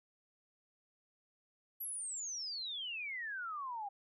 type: exponential sweep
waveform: sine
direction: down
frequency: 11950 to 783 Hz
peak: -39 dBFS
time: 1.8-3.89 s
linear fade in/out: 10 ms
effects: none